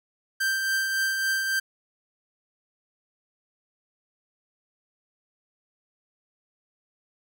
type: tone with tremolo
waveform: 45% pulse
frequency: 1569 Hz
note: G6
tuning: 1 cent sharp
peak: -22 dBFS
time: 0.4-1.6 s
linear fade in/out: 10 ms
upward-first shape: triangle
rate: 3.6 Hz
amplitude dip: 40%
effects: none